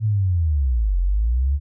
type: linear two-way sweep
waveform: sine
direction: down then up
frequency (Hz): 112.5 to 42.95 to 73.4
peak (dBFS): -16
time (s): 0-1.6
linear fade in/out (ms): 50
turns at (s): 0.99
effects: none